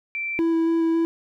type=tone; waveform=sine; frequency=2342 Hz; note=D7; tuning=5 cents flat; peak=-25 dBFS; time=0.15-0.39 s; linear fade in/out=0 ms
type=tone with vibrato; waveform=triangle; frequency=329.6 Hz; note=E4; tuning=in tune; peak=-16 dBFS; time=0.39-1.05 s; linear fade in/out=0 ms; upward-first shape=square; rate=3.6 Hz; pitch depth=8 cents each way
effects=none